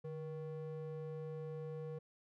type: ring-modulated tone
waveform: triangle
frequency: 313.7 Hz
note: D#4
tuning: 14 cents sharp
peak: -37 dBFS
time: 0.04-1.99 s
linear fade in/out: 10 ms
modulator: 164 Hz
effects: none